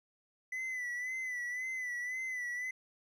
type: tone with vibrato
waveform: triangle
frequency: 1999 Hz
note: B6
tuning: 20 cents sharp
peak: -34 dBFS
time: 0.52-2.71 s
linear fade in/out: 5 ms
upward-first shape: sine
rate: 1.9 Hz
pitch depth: 55 cents each way
effects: none